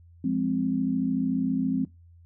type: chord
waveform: sine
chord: F minor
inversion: none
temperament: equal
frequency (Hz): 174.61 / 207.7 / 261.6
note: F3 / Ab3 / C4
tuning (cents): 0 / 0 / 0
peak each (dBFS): -30 / -29 / -25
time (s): 0.24-1.85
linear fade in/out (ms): 5
effects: noise-tail reverb RT60 0.2 s tail -21 dB re dry + added 85 Hz sine -50 dBFS peak until 2.25 s